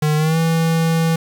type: tone with pitch glide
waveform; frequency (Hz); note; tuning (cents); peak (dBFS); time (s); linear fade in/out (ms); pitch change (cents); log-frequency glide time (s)
square; 152 to 163.85; D#3 to E3; -40 to -10; -15; 0.02-1.16; 5; +130; 0.16-0.38
effects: 7-bit